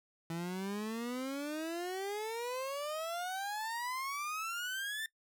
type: exponential sweep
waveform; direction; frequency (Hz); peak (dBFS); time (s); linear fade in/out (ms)
30% pulse; up; 163.5 to 1801; -34; 0.3-5.06; 2
effects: noise-tail reverb RT60 0.1 s tail -20 dB re dry